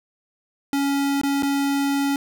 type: tone with dropouts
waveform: square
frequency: 279.4 Hz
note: C#4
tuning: 14 cents sharp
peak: -20 dBFS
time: 0.73-2.16 s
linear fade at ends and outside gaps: 1 ms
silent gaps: 1.214-1.234 / 1.424-1.431 s
effects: none